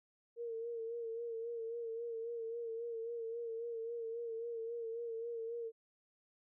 sine tone with vibrato, 461.3 Hz, A#4, 18 cents flat, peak -39 dBFS, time 0.36-5.72 s, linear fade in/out 50 ms, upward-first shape sine, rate 3.7 Hz, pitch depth 44 cents each way, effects none

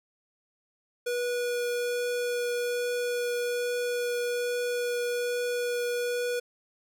square tone with vibrato, 485.3 Hz, B4, 30 cents flat, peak -28 dBFS, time 1.06-6.4 s, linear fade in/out 10 ms, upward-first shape triangle, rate 1.2 Hz, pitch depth 8 cents each way, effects none

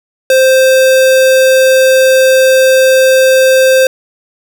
square tone, 523.3 Hz, C5, in tune, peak -5 dBFS, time 0.3-3.87 s, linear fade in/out 2 ms, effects none

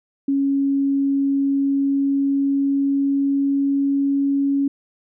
sine tone with pitch glide, 276.5 to 278.4 Hz, C#4 to C#4, -4 to +8 cents, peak -16 dBFS, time 0.28-4.68 s, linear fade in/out 5 ms, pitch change +12 cents, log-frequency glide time 1.39-4.28 s, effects none

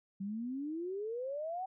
sine exponential sweep, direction up, 190 to 771 Hz, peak -36 dBFS, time 0.2-1.66 s, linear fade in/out 10 ms, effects none

